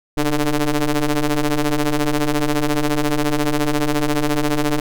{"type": "ring-modulated tone", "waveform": "sawtooth", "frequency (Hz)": 146.83, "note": "D3", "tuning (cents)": 0, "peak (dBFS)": -9, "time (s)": [0.17, 4.8], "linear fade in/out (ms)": 5, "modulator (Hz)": 154, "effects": []}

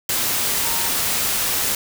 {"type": "tone in noise", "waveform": "sine", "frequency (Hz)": 922, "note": "A#5", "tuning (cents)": -19, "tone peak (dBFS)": -32, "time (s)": [0.63, 0.89], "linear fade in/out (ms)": 2, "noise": "white", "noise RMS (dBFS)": -21, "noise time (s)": [0.09, 1.75], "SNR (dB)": -14, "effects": []}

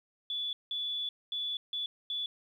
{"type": "tone bursts at uneven times", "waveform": "sine", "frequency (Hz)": 3445, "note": "A7", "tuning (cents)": -37, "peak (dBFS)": -32, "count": 5, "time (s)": [[0.3, 0.53], [0.71, 1.09], [1.32, 1.57], [1.73, 1.86], [2.1, 2.26]], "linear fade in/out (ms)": 2, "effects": ["11-bit"]}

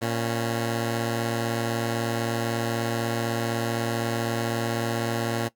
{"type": "tone pair together", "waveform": "10% pulse", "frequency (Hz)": [115.96, 275.8], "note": ["A#2", "C#4"], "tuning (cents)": [-9, -9], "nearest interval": "octave + minor third", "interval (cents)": 1500, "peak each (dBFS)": [-17, -25], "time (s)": [0.01, 5.49], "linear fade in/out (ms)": 20, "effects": ["noise-tail reverb RT60 0.1 s tail -18 dB re dry"]}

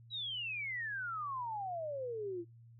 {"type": "exponential sweep", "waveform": "sine", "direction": "down", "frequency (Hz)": [3951, 330.1], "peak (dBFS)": -37, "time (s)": [0.1, 2.45], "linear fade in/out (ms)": 50, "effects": ["noise-tail reverb RT60 0.2 s tail -24 dB re dry", "added 116 Hz sine -55 dBFS peak until 2.79 s"]}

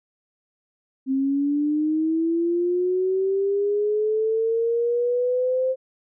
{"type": "linear sweep", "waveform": "sine", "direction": "up", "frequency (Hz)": [263.2, 523.3], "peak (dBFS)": -19, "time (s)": [1.06, 5.76], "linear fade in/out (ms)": 50, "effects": []}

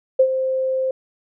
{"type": "tone with ADSR envelope", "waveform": "sine", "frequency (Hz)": 523.3, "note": "C5", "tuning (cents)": 0, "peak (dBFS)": -8, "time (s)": [0.19, 0.91], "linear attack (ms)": 9, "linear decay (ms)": 70, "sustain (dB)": -10, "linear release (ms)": 3, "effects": []}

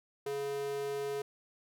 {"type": "tone with high-pass filter", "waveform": "square", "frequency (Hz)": 140.4, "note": "C#3", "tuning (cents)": 22, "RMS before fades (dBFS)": -36, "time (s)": [0.26, 1.22], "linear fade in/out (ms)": 5, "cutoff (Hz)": 390, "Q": 3.3, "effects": []}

